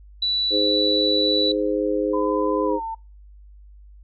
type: tone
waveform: sine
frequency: 3951 Hz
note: B7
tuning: in tune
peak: -19 dBFS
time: 0.22-1.52 s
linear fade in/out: 5 ms
type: harmonic tone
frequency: 103.83 Hz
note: G#2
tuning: in tune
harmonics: 3 / 4 / 5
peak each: -24 / -24 / -24 dBFS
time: 0.5-2.8 s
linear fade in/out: 50 ms
type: tone with pitch glide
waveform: sine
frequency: 1009 to 898.9 Hz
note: B5 to A5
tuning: +37 to +37 cents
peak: -26 dBFS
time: 2.13-2.95 s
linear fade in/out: 10 ms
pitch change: -200 cents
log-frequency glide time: 2.65-2.82 s
effects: noise-tail reverb RT60 0.3 s tail -24 dB re dry + added 50 Hz sine -43 dBFS peak until 4.03 s